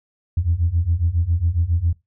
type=beating tone pair; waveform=sine; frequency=81 / 88.3 Hz; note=E2 / F2; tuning=-30 / +20 cents; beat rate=7.3 Hz; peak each=-20 / -18 dBFS; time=0.37-1.93 s; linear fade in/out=5 ms; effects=noise-tail reverb RT60 0.2 s tail -21 dB re dry + tanh soft clip ceiling -9 dBFS